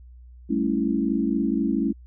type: chord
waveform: sine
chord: A dominant seventh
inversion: third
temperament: equal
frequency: 196 / 220 / 277.2 / 329.6 Hz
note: G3 / A3 / C#4 / E4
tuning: 0 / 0 / 0 / 0 cents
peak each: -28 / -25 / -25 / -27 dBFS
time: 0.49-1.93 s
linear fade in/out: 20 ms
effects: added 61 Hz sine -43 dBFS peak until 2.06 s